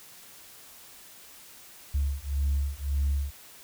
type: beating tone pair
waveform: sine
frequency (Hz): 69.3 / 71.1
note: C#2 / C#2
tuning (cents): 0 / +45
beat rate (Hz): 1.8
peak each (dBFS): -27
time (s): 1.94-3.31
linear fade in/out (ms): 10
effects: tanh soft clip ceiling -20 dBFS + white hiss -50 dBFS RMS until 3.63 s